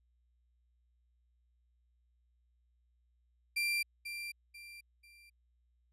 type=tone with echo; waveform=35% pulse; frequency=2367 Hz; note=D7; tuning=13 cents sharp; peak=-29 dBFS; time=3.56-3.83 s; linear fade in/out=10 ms; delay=490 ms; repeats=3; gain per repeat=-9 dB; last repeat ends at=5.3 s; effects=added 60 Hz sine -70 dBFS peak until 5.92 s + resampled to 32000 Hz